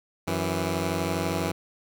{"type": "tone pair together", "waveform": "10% pulse", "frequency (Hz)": [92.5, 164.82], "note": ["F#2", "E3"], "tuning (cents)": [0, 0], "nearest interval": "minor seventh", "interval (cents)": 1000, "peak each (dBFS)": -20, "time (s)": [0.27, 1.52], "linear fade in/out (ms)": 10, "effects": []}